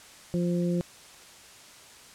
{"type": "harmonic tone", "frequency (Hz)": 174.61, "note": "F3", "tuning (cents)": 0, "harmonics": [1, 2, 3], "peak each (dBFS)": [-25, -31, -35], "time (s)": [0.34, 0.81], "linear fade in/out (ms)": 0, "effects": ["white hiss -50 dBFS RMS until 2.14 s", "low-pass 9000 Hz 12 dB/octave"]}